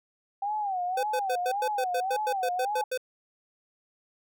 sine tone with vibrato, 780 Hz, G5, 9 cents flat, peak -27 dBFS, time 0.42-2.84 s, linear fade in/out 5 ms, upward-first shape sine, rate 1.8 Hz, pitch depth 160 cents each way
square tone bursts, 508 Hz, B4, 49 cents sharp, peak -28 dBFS, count 13, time 0.97-2.976 s, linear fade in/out 5 ms, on 62 ms, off 100 ms
effects none

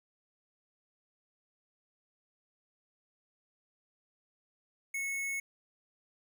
square tone, 2197 Hz, C#7, 16 cents flat, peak -34 dBFS, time 4.94-5.4 s, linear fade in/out 5 ms, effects none

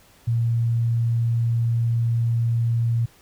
sine tone, 116.54 Hz, A#2, in tune, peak -18 dBFS, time 0.27-3.06 s, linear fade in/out 10 ms, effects pink hiss -54 dBFS RMS until 3.21 s

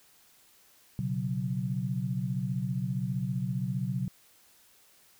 sine chord, B suspended second, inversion none, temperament equal, 123.47 / 138.59 / 185 Hz, B2 / C#3 / F#3, 0 / 0 / 0 cents, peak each -33 dBFS, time 0.99-4.08 s, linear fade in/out 0 ms, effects white hiss -61 dBFS RMS until 5.19 s

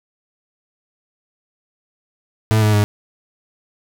40% pulse tone with pitch steps, 109.3 / 106.56 / 103.88 Hz, A2 / G#2 / G#2, -11 / +45 / +1 cents, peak -11 dBFS, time 2.51-2.84 s, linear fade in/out 0 ms, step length 110 ms, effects none

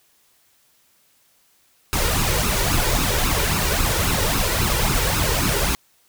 pink noise with flanger, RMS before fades -20 dBFS, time 1.93-5.75 s, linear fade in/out 0 ms, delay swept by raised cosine 0.75 to 2.15 ms, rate 3.7 Hz, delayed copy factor +0.65, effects white hiss -60 dBFS RMS until 6.08 s

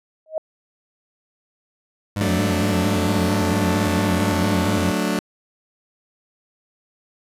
sine tone with exponential growth, 631 Hz, D#5, 24 cents sharp, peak -17 dBFS, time 0.26-0.38 s, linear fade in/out 2 ms, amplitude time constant 25 ms
25% pulse tone with vibrato, 94.8 Hz, F#2, 43 cents sharp, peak -18 dBFS, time 2.16-4.91 s, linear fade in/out 5 ms, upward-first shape square, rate 4.4 Hz, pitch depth 120 cents each way
sawtooth chord, D major, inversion first, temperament just, 183.54 / 220.2 / 293.7 Hz, F#3 / A3 / D4, -14 / +2 / 0 cents, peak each -20 dBFS, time 2.21-5.19 s, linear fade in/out 0 ms
effects resampled to 32000 Hz

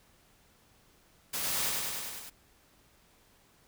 white noise with echo, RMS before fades -34 dBFS, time 1.33-1.7 s, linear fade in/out 10 ms, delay 100 ms, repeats 6, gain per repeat -2 dB, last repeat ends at 2.3 s, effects pink hiss -64 dBFS RMS until 3.67 s

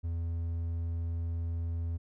triangle tone, 83.8 Hz, E2, 29 cents sharp, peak -29 dBFS, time 0.03-1.98 s, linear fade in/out 20 ms, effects none

